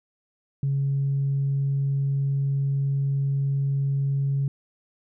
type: tone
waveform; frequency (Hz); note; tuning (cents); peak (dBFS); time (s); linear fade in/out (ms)
sine; 138.4; C#3; -2; -20; 0.63-4.48; 2
effects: tanh soft clip ceiling -17 dBFS